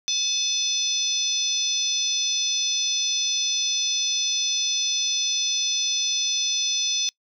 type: harmonic tone with a mistuned harmonic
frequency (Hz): 856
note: A5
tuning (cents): -48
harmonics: 3 / 4 / 5 / 6 / 7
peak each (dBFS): -34 / -25 / -34 / -29 / -25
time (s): 0.08-7.09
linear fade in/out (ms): 0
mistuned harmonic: 4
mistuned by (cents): +50
effects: noise-tail reverb RT60 0.1 s tail -25 dB re dry